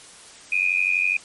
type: tone with amplitude modulation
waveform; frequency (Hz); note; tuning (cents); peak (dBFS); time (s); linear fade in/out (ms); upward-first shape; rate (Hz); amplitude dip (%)
sine; 2461; D#7; -20; -14; 0.52-1.17; 5; sine; 92; 95
effects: white hiss -45 dBFS RMS until 1.24 s + MP3 48 kbps